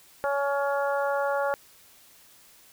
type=harmonic tone; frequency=280.8 Hz; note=C#4; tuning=22 cents sharp; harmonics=2 / 3 / 4 / 5 / 6; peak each=-26 / -30 / -34 / -32 / -40 dBFS; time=0.24-1.54 s; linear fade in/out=0 ms; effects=white hiss -55 dBFS RMS until 2.72 s